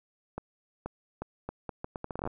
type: accelerating click train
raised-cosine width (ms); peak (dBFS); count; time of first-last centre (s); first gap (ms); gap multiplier
1; -21; 16; 0.38-2.274; 480; 0.75
effects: none